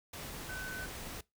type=tone in noise; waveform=sine; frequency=1514 Hz; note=F#6; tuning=39 cents sharp; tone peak=-41 dBFS; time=0.49-0.86 s; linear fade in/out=5 ms; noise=pink; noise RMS=-44 dBFS; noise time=0.13-1.21 s; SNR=0 dB; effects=noise-tail reverb RT60 0.2 s tail -22 dB re dry